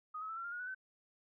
sine tone with pitch steps, 1247 / 1283.5 / 1321.2 / 1359.9 / 1399.7 / 1440.7 / 1482.9 / 1526.4 Hz, D#6 / E6 / E6 / F6 / F6 / F#6 / F#6 / G6, +3 / -47 / +4 / -46 / +3 / -47 / +3 / -47 cents, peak -40 dBFS, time 0.14-0.748 s, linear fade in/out 10 ms, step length 76 ms, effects none

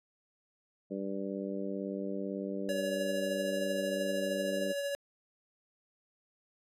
harmonic tone, 98 Hz, G2, in tune, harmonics 2 / 3 / 4 / 5 / 6, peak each -38 / -40 / -41 / -42 / -43 dBFS, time 0.9-4.73 s, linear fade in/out 20 ms
square tone with tremolo, 565 Hz, C#5, 33 cents sharp, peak -32 dBFS, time 2.69-4.95 s, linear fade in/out 0 ms, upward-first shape triangle, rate 13 Hz, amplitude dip 35%
effects resampled to 32000 Hz

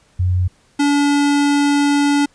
sine / square tone pair in turn, 90.8 / 286.7 Hz, F#2 / D4, -32 / -42 cents, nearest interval octave + minor sixth, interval 1990 cents, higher second, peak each -13 dBFS, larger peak neither, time 0.19-0.48 / 0.79-2.26 s, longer second, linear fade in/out 10 ms, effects pink hiss -55 dBFS RMS until 2.34 s + resampled to 22050 Hz

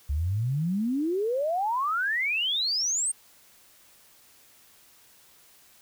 sine exponential sweep, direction up, 67.5 to 8870 Hz, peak -24 dBFS, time 0.09-3.12 s, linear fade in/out 10 ms, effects white hiss -57 dBFS RMS until 5.81 s

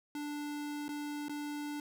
square tone with dropouts, 293.7 Hz, D4, in tune, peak -38 dBFS, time 0.15-1.8 s, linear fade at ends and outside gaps 2 ms, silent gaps 0.882-0.89 / 1.284-1.294 s, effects none

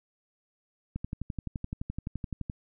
click train, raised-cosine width 5 ms, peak -21 dBFS, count 19, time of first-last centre 0.96-2.498 s, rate 11.7 Hz, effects none

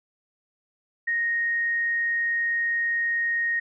sine tone, 1864.7 Hz, A#6, in tune, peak -22 dBFS, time 1.07-3.6 s, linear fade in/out 10 ms, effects none

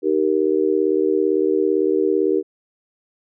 sine chord, Eb major, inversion none, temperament just, 311.1 / 388.9 / 466.7 Hz, Eb4 / G4 / Bb4, 0 / -14 / +2 cents, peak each -21 / -18 / -21 dBFS, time 0.02-2.43 s, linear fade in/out 50 ms, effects none

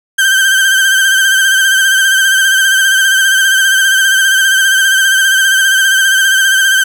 35% pulse tone with vibrato, 1563 Hz, G6, 6 cents flat, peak -5 dBFS, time 0.18-6.84 s, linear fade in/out 10 ms, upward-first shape sine, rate 15 Hz, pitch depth 41 cents each way, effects none

